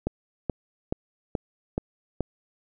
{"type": "click train", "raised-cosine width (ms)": 2, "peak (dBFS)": -12, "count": 6, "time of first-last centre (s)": [0.07, 2.207], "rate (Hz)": 2.34, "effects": []}